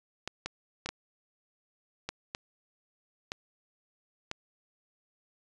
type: clicks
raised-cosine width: 0.2 ms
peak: -17 dBFS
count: 8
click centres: 0.276 / 0.46 / 0.86 / 0.89 / 2.09 / 2.349 / 3.319 / 4.314 s
effects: resampled to 22050 Hz